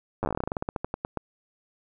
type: slowing click train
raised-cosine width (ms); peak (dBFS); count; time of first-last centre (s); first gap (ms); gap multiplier
1; -14; 22; 0.23-1.173; 9; 1.14
effects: none